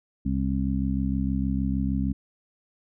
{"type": "harmonic tone", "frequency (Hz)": 66.5, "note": "C2", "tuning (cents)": 29, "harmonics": [1, 2, 3, 4], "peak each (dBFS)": [-28, -31, -27, -29], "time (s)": [0.25, 2.13], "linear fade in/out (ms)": 10, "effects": []}